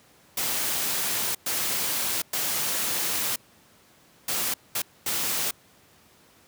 white noise bursts at uneven times, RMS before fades -27 dBFS, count 6, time 0.37-1.35 / 1.46-2.22 / 2.33-3.36 / 4.28-4.54 / 4.75-4.82 / 5.06-5.51 s, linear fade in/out 5 ms, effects pink hiss -57 dBFS RMS until 6.47 s + high-pass 100 Hz 12 dB/octave

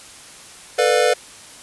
square chord, B half-diminished seventh, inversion third, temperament just, 444.5 / 493.9 / 592.7 / 711.2 Hz, A4 / B4 / D5 / F5, +18 / 0 / +16 / +31 cents, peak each -21 / -18 / -21 / -22 dBFS, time 0.78-1.14 s, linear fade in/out 10 ms, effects white hiss -41 dBFS RMS until 1.62 s + resampled to 24000 Hz

